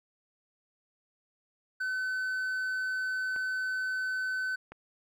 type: tone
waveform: triangle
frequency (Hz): 1517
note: F#6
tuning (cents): +43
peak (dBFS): -28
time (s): 1.8-4.56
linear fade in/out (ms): 10
type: clicks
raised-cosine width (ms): 0.5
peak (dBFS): -30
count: 2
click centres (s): 3.362 / 4.72
effects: none